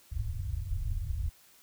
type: low-pass noise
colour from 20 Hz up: white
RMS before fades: -33 dBFS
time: 0.11-1.3 s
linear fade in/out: 20 ms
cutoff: 110 Hz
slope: 48 dB/octave
effects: white hiss -60 dBFS RMS until 1.62 s